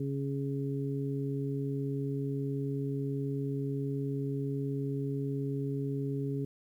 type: harmonic tone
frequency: 138.59 Hz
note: C#3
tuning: in tune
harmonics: 1 / 2 / 3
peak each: -33 / -36 / -38 dBFS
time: 0-6.45 s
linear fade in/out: 5 ms
effects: 11-bit